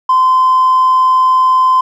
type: tone with hard clipping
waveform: sine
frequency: 1031 Hz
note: C6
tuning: 26 cents flat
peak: -7 dBFS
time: 0.09-1.81 s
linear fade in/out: 5 ms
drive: 1 dB
effects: none